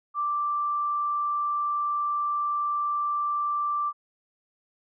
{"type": "tone", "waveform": "sine", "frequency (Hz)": 1174.7, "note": "D6", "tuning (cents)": 0, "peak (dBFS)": -24, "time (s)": [0.14, 3.93], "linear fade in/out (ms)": 50, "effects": []}